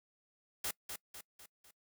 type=noise with echo; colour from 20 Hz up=white; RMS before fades=-37 dBFS; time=0.64-0.71 s; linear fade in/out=5 ms; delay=250 ms; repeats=4; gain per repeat=-6 dB; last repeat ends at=1.71 s; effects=noise-tail reverb RT60 0.1 s tail -23 dB re dry